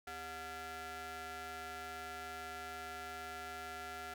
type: ring-modulated tone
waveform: sawtooth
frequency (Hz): 324.8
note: E4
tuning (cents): -26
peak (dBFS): -37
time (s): 0.07-4.14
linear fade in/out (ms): 5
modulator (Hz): 1050
effects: none